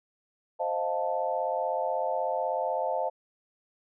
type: chord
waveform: sine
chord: F dominant seventh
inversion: second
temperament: equal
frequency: 523.3 / 622.3 / 698.5 / 880 Hz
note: C5 / Eb5 / F5 / A5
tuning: 0 / 0 / 0 / 0 cents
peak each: -32 dBFS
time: 0.59-3.1 s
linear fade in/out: 20 ms
effects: none